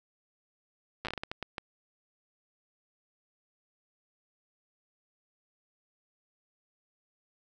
slowing click train, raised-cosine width 0.3 ms, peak -19 dBFS, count 11, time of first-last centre 1.05-1.582 s, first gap 8 ms, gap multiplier 1.39, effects none

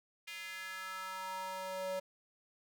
square tone with high-pass filter sweep, 188 Hz, F#3, 28 cents sharp, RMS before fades -42 dBFS, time 0.27-2 s, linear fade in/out 10 ms, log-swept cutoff 2400 to 530 Hz, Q 3, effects none

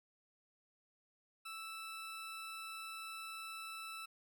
20% pulse tone, 1318.5 Hz, E6, in tune, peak -40 dBFS, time 1.45-4.06 s, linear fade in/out 10 ms, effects none

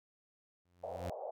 sawtooth tone with exponential growth, 88.6 Hz, F2, 25 cents sharp, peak -34 dBFS, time 0.65-1.1 s, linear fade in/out 5 ms, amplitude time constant 97 ms
white band-pass noise, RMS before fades -43 dBFS, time 0.83-1.31 s, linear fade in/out 10 ms, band 500 to 750 Hz, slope 48 dB/octave
effects none

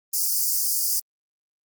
white high-pass noise, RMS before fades -23 dBFS, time 0.13-1 s, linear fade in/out 10 ms, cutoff 4700 Hz, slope 96 dB/octave, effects Opus 24 kbps

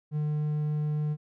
triangle tone, 150.6 Hz, D3, 44 cents sharp, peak -24 dBFS, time 0.11-1.17 s, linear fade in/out 50 ms, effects none

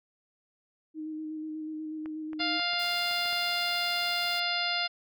sine tone with vibrato, 311.1 Hz, D#4, in tune, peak -34 dBFS, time 0.94-2.61 s, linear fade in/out 50 ms, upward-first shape square, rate 8.2 Hz, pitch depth 15 cents each way
clicks, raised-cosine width 0.5 ms, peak -31 dBFS, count 8, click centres 2.059 / 2.332 / 2.402 / 2.596 / 2.734 / 3.112 / 3.258 / 3.328 s
harmonic tone, 700 Hz, F5, 4 cents sharp, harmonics 1 / 2 / 3 / 4 / 5 / 6 / 7, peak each -35 / -35 / -35 / -35 / -35 / -35 / -35 dBFS, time 2.39-4.88 s, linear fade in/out 20 ms
white noise, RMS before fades -46 dBFS, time 2.79-4.4 s, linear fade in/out 5 ms
effects none

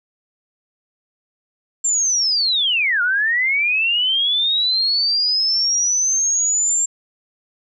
sine linear two-way sweep, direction down then up, 7420 to 1396.9 to 7420 Hz, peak -15 dBFS, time 1.84-6.86 s, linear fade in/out 10 ms, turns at 3.02 s, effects none

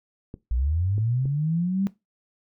clicks, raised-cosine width 3 ms, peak -23 dBFS, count 3, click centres 0.341 / 0.981 / 1.256 s
sine linear sweep, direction up, 55.3 to 200.3 Hz, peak -21 dBFS, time 0.51-1.87 s, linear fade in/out 0 ms
effects noise-tail reverb RT60 0.2 s tail -18 dB re dry

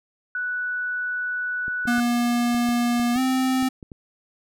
sine tone, 1480 Hz, F#6, in tune, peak -24 dBFS, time 0.35-2 s, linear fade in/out 2 ms
clicks, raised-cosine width 3 ms, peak -26 dBFS, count 10, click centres 1.681 / 1.855 / 1.982 / 2.546 / 2.689 / 2.997 / 3.16 / 3.626 / 3.828 / 3.918 s
square tone with pitch glide, 239.5 to 259.7 Hz, A#3 to C4, +47 to -13 cents, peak -20 dBFS, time 1.87-3.69 s, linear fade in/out 10 ms, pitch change +140 cents, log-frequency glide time 3.14-3.19 s
effects none

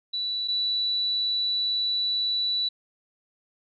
sine tone pair in turn, 3951 / 3951 Hz, B7 / B7, 0 / 0 cents, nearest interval unison, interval 0 cents, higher neither, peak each -26 / -23 dBFS, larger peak second, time 0.13-0.48 / 0.48-2.69 s, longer second, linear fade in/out 10 ms, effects none

